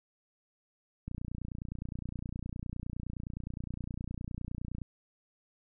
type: click train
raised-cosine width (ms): 5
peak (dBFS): -26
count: 112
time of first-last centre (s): 1.08-4.817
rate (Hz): 29.7
effects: none